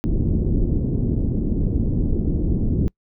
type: low-pass noise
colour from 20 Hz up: pink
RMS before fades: -20 dBFS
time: 0.04-2.88 s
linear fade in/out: 0 ms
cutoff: 340 Hz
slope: 24 dB/octave
effects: noise-tail reverb RT60 0.1 s tail -26 dB re dry